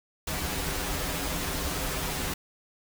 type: noise with comb filter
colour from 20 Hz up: pink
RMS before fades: -31 dBFS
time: 0.27-2.34 s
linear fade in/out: 5 ms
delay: 8.9 ms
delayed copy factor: -0.9
effects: none